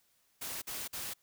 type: noise bursts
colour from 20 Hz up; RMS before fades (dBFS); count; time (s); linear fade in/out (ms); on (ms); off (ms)
white; -40; 3; 0.41-1.138; 10; 210; 49
effects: white hiss -72 dBFS RMS until 1.22 s